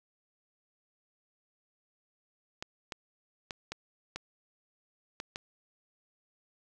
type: clicks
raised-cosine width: 0.2 ms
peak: -20 dBFS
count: 7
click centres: 2.625 / 2.922 / 3.508 / 3.72 / 4.16 / 5.201 / 5.359 s
effects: none